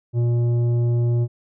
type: tone with tanh clipping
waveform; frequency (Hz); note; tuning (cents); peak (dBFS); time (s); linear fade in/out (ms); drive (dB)
triangle; 119.2; A#2; +39; -18; 0.13-1.28; 50; 13
effects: none